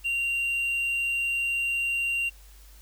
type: tone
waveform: triangle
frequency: 2766 Hz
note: F7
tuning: 17 cents flat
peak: -23 dBFS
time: 0.04-2.3 s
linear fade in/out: 20 ms
effects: added 50 Hz sine -48 dBFS peak until 2.81 s + white hiss -56 dBFS RMS until 2.81 s